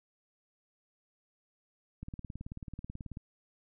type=click train; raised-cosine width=5 ms; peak=-29 dBFS; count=22; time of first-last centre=2.03-3.171 s; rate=18.4 Hz; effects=none